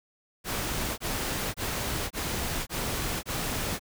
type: noise bursts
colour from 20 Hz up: pink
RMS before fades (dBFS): -31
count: 6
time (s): 0.44-3.795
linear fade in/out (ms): 50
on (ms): 540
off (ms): 23
effects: none